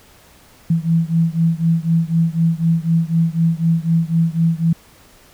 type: beating tone pair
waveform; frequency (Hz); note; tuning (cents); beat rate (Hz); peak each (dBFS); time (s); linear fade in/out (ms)
sine; 163.6 / 167.6; E3 / E3; -13 / +29; 4; -16 / -17; 0.7-4.73; 5
effects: pink hiss -48 dBFS RMS until 5.33 s